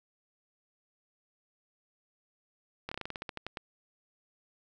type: slowing click train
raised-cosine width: 0.3 ms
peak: -21 dBFS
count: 13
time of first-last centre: 2.89-3.572 s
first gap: 25 ms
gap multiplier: 1.14
effects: none